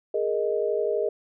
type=chord; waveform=sine; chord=Ab suspended second; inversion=none; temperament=just; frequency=415.3 / 467.2 / 623 Hz; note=Ab4 / Bb4 / Eb5; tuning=0 / +4 / +2 cents; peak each=-26 / -27 / -28 dBFS; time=0.14-1.09 s; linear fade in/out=5 ms; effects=none